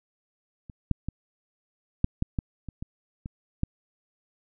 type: clicks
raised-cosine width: 5 ms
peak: -29 / -10 / -18 / -8 / -12 / -14 / -24 / -22 / -23 / -12 dBFS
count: 10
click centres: 0.698 / 0.913 / 1.086 / 2.044 / 2.224 / 2.388 / 2.687 / 2.825 / 3.259 / 3.634 s
effects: none